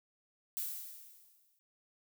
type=noise with exponential decay; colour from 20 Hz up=violet; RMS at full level=-36 dBFS; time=0.57-1.59 s; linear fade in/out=0 ms; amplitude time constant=220 ms; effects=none